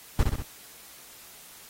brown noise with echo, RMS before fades -19 dBFS, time 0.19-0.23 s, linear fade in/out 2 ms, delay 64 ms, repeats 3, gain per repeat -4 dB, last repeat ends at 0.422 s, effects white hiss -49 dBFS RMS until 1.69 s + AAC 48 kbps

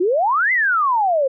sine exponential two-way sweep, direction up then down, 336.1 to 2093 to 515 Hz, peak -14 dBFS, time 0-1.28 s, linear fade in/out 10 ms, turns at 0.52 s, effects none

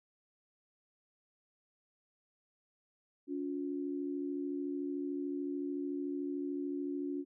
sine tone pair together, 283.1 / 356.7 Hz, C#4 / F4, +37 / +37 cents, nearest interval major third, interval 400 cents, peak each -36 / -40 dBFS, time 3.27-7.25 s, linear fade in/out 50 ms, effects none

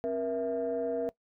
sine tone cluster, 266.6 / 475.1 / 661 Hz, C4 / A#4 / E5, +33 / +33 / +5 cents, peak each -36 / -30 / -32 dBFS, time 0.04-1.09 s, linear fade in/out 0 ms, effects noise-tail reverb RT60 0.1 s tail -21 dB re dry + tanh soft clip ceiling -23 dBFS

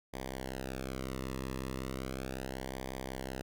sawtooth tone with flanger, 65.41 Hz, C2, in tune, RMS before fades -40 dBFS, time 0.13-3.42 s, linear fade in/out 10 ms, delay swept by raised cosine 0.73 to 1.33 ms, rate 0.36 Hz, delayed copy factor -0.9, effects none

